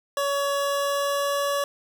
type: tone with pitch glide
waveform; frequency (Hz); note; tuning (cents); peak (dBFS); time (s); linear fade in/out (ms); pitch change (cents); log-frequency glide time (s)
25% pulse; 563 to 566.9; C#5 to C#5; +27 to +39; -19; 0.17-1.64; 2; +12; 0.57-1.43
effects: 9-bit